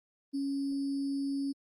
sine tone with sample-and-hold, 277.2 Hz, C#4, in tune, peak -30 dBFS, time 0.33-1.53 s, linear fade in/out 20 ms, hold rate 4900 Hz, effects low-pass 9000 Hz 12 dB/octave + Opus 24 kbps

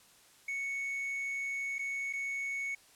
triangle tone with dropouts, 2217 Hz, C#7, in tune, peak -32 dBFS, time 0.48-2.75 s, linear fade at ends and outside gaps 5 ms, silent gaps 1.784-1.791 / 2.128-2.134 s, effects white hiss -61 dBFS RMS until 2.95 s + low-pass 11000 Hz 12 dB/octave

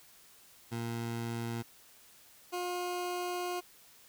20% pulse tone pair in turn, 116.54 / 356.6 Hz, A#2 / F4, 0 / +36 cents, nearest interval octave + perfect fifth, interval 1936 cents, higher second, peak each -30 / -29 dBFS, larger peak second, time 0.71-1.63 / 2.52-3.61 s, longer second, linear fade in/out 20 ms, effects white hiss -59 dBFS RMS until 4.08 s

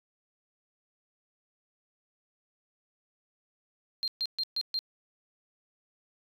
sine tone bursts, 4186 Hz, C8, in tune, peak -27 dBFS, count 5, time 4.03-4.79 s, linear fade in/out 0 ms, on 48 ms, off 130 ms, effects tanh soft clip ceiling -23 dBFS

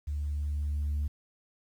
sine tone with level ramp, 73.42 Hz, D2, in tune, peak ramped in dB -29 to -25 dBFS, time 0.07-1.08 s, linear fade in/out 10 ms, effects tanh soft clip ceiling -26 dBFS + 10-bit

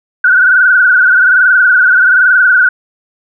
sine tone with frequency modulation, 1482 Hz, F#6, 2 cents sharp, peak -4 dBFS, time 0.24-2.69 s, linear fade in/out 5 ms, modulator 21.2 Hz, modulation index 3, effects none

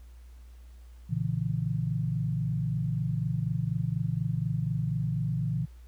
sine chord, A# diminished, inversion none, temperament equal with one note detuned, 116.54 / 140.85 / 164.81 Hz, A#2 / C#3 / E3, 0 / +28 / 0 cents, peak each -31 dBFS, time 1.09-5.66 s, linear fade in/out 20 ms, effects added 60 Hz sine -46 dBFS peak until 5.87 s + pink hiss -65 dBFS RMS until 5.87 s

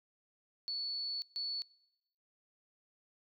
sine tone bursts at uneven times, 4435 Hz, C#8, in tune, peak -35 dBFS, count 2, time 0.68-1.22 / 1.36-1.62 s, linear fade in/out 0 ms, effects noise-tail reverb RT60 1.0 s tail -25 dB re dry

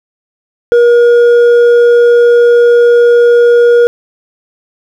sine tone with hard clipping, 476.7 Hz, A#4, 39 cents sharp, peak -4 dBFS, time 0.72-3.87 s, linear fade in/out 0 ms, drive 4 dB, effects none

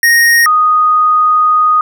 square / sine tone pair in turn, 1864.7 / 1241.6 Hz, A#6 / D#6, 0 / -4 cents, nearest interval perfect fifth, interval 704 cents, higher first, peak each -6 dBFS, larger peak neither, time 0.03-0.46 / 0.46-1.81 s, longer second, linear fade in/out 2 ms, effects none

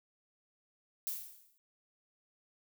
violet noise with exponential decay, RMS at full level -35 dBFS, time 1.07-1.58 s, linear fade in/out 0 ms, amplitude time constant 110 ms, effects none

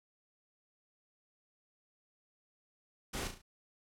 pink noise with echo, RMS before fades -39 dBFS, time 3.13-3.28 s, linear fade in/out 10 ms, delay 35 ms, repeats 4, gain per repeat -6 dB, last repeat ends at 3.42 s, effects low-pass 11000 Hz 12 dB/octave

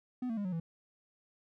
triangle tone with pitch steps, 250.6 / 225.9 / 203.6 / 183.45 / 165.33 Hz, B3 / A3 / G#3 / F#3 / E3, +25 / +46 / -34 / -15 / +5 cents, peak -31 dBFS, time 0.22-0.6 s, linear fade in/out 5 ms, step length 76 ms, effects none

